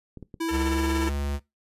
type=clicks; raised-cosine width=3 ms; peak=-27 dBFS; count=3; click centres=0.173 / 0.227 / 0.342 s
type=tone; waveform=square; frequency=329.2 Hz; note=E4; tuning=2 cents flat; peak=-26 dBFS; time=0.4-1.09 s; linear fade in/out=10 ms
type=tone with tremolo; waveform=10% pulse; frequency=450 Hz; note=A4; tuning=39 cents sharp; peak=-23 dBFS; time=0.48-1.1 s; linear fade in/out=10 ms; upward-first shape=sine; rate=17 Hz; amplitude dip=85%
type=tone with pitch glide; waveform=square; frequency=69.3 to 71 Hz; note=C#2 to C#2; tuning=0 to +42 cents; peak=-27 dBFS; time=0.5-1.4 s; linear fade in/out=50 ms; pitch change=+42 cents; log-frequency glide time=0.64-0.81 s
effects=noise-tail reverb RT60 0.2 s tail -20 dB re dry + resampled to 32000 Hz